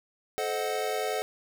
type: chord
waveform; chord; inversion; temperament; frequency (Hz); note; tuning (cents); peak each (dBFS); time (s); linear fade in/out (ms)
square; A diminished seventh; none; equal with one note detuned; 432.7 / 523.3 / 622.3 / 740; A4 / C5 / Eb5 / Gb5; -29 / 0 / 0 / 0; -33 / -36 / -36 / -34; 0.38-1.22; 0
effects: none